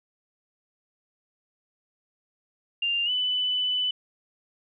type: tone with pitch glide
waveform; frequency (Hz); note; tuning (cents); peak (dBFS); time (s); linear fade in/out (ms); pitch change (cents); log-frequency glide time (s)
sine; 2794 to 2995; F7 to F#7; 0 to +20; -23; 2.82-3.91; 5; +120; 3.05-3.1
effects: none